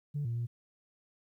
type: tone with pitch steps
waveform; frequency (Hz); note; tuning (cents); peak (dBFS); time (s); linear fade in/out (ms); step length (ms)
sine; 145.5 / 117 / 118.6; D3 / A#2 / A#2; -16 / +7 / +30; -30; 0.14-0.47; 20; 110
effects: tanh soft clip ceiling -28 dBFS + 12-bit